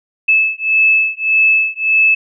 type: beating tone pair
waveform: sine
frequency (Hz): 2610 / 2611.7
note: E7 / E7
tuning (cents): -18 / -17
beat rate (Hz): 1.7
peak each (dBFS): -13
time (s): 0.28-2.15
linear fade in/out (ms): 10
effects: none